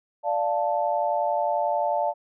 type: chord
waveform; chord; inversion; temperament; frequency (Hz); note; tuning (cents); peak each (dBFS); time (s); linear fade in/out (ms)
sine; D minor; none; equal; 587.3 / 698.5 / 880; D5 / F5 / A5; 0 / 0 / 0; -26; 0.23-2.14; 50
effects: none